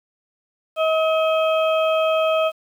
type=harmonic tone; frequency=637 Hz; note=D#5; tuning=41 cents sharp; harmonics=1 / 2 / 4 / 5; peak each=-17 / -24 / -28 / -31 dBFS; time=0.76-2.52 s; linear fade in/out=50 ms; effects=8-bit